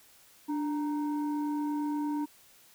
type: tone pair together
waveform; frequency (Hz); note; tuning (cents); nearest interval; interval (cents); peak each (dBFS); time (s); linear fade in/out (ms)
sine; 294.6 / 932.3; D4 / A#5; +6 / 0; octave + minor sixth; 1994; -28 / -36; 0.48-2.26; 20
effects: tanh soft clip ceiling -25 dBFS + white hiss -59 dBFS RMS until 2.74 s